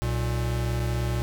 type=tone pair together; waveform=square; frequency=63 / 118.93 Hz; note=B1 / A#2; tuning=+35 / +35 cents; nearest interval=major seventh; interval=1100 cents; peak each=-29 / -27 dBFS; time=0.02-1.22 s; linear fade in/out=0 ms; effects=none